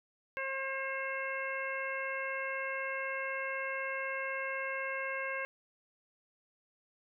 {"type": "harmonic tone", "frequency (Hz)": 536, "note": "C5", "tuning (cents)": 42, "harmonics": [1, 2, 3, 4, 5], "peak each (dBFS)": [-40, -42, -39, -40, -44], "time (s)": [0.37, 5.45], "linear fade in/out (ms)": 0, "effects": []}